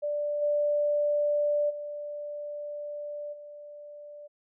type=tone with level steps; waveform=sine; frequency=588 Hz; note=D5; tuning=2 cents sharp; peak=-27 / -23 / -34 / -42 dBFS; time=0.02-4.28 s; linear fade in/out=20 ms; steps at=0.41 / 1.69 / 3.32 s; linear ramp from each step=20 ms; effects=none